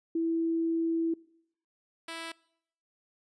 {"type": "tone pair in turn", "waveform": ["sine", "5% pulse"], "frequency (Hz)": [329.6, 329.6], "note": ["E4", "E4"], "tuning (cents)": [0, 0], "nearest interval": "unison", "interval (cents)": 0, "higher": "neither", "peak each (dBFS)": -26, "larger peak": "neither", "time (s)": [[0.15, 1.14], [2.08, 2.32]], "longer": "first", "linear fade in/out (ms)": 5, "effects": ["noise-tail reverb RT60 0.7 s tail -23 dB re dry", "resampled to 22050 Hz"]}